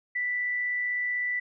sine tone with amplitude modulation, 1975.5 Hz, B6, in tune, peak -25 dBFS, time 0.15-1.4 s, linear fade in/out 10 ms, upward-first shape sine, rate 116 Hz, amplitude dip 25%, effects none

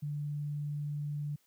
sine tone, 146.83 Hz, D3, in tune, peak -33 dBFS, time 0.02-1.36 s, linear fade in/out 10 ms, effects white hiss -71 dBFS RMS until 1.46 s + high-pass 80 Hz 12 dB/octave

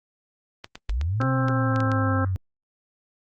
clicks, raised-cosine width 0.2 ms, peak -18 dBFS, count 9, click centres 0.644 / 0.755 / 0.895 / 1.013 / 1.215 / 1.484 / 1.761 / 1.804 / 1.917 s
sine linear two-way sweep, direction up then down, 44.06 to 130.8 to 92.5 Hz, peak -22 dBFS, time 0.89-2.36 s, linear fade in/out 0 ms, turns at 1.27 s
harmonic tone, 264.1 Hz, C4, 16 cents sharp, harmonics 1 / 2 / 3 / 4 / 5 / 6, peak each -26 / -30 / -35 / -34 / -29 / -33 dBFS, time 1.2-2.25 s, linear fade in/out 5 ms
effects Opus 32 kbps

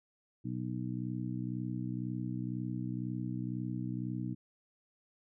harmonic tone, 62 Hz, B1, 7 cents sharp, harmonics 2 / 3 / 4 / 5, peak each -38 / -40 / -41 / -42 dBFS, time 0.44-4.35 s, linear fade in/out 20 ms, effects none

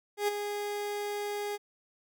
30% pulse tone with ADSR envelope, 412 Hz, G#4, 14 cents flat, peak -22 dBFS, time 0.17-1.58 s, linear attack 110 ms, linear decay 16 ms, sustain -8 dB, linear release 33 ms, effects none

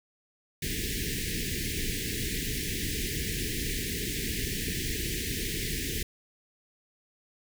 pink band-stop noise, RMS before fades -32 dBFS, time 0.62-6.03 s, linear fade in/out 5 ms, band 460 to 1700 Hz, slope 96 dB/octave, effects none

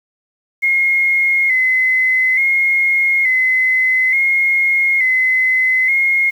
sine tone with vibrato, 2092 Hz, C7, 1 cent flat, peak -11 dBFS, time 0.62-6.31 s, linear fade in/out 20 ms, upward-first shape square, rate 0.57 Hz, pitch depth 46 cents each way, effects 7-bit

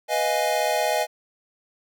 square chord, F half-diminished seventh, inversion second, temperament equal, 493.9 / 622.3 / 698.5 / 830.6 Hz, Cb5 / Eb5 / F5 / Ab5, 0 / 0 / 0 / 0 cents, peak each -30 / -25 / -28 / -27 dBFS, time 0.08-1.07 s, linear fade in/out 50 ms, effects none

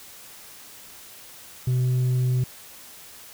sine tone with tanh clipping, 126.6 Hz, B2, 43 cents sharp, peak -20 dBFS, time 1.67-2.44 s, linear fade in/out 5 ms, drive 3 dB, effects white hiss -45 dBFS RMS until 3.33 s

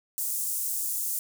pink high-pass noise, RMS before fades -30 dBFS, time 0.18-1.19 s, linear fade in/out 0 ms, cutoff 7900 Hz, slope 24 dB/octave, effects none

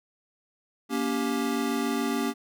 square chord, G diminished, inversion first, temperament just, 235.2 / 282.2 / 392 Hz, Bb3 / Db4 / G4, +16 / +31 / 0 cents, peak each -30 / -30 / -33 dBFS, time 0.89-2.34 s, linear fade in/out 50 ms, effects none

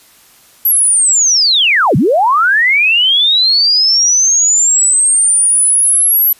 sine linear two-way sweep, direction down then up, 11840 to 112 to 11840 Hz, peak -7 dBFS, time 0.65-6.33 s, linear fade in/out 5 ms, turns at 1.96 s, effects white hiss -45 dBFS RMS until 6.39 s + resampled to 32000 Hz

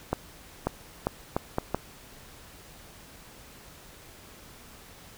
accelerating click train, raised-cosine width 1 ms, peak -11 dBFS, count 6, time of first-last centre 0.13-1.746 s, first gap 540 ms, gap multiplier 0.74, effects pink hiss -50 dBFS RMS until 5.17 s

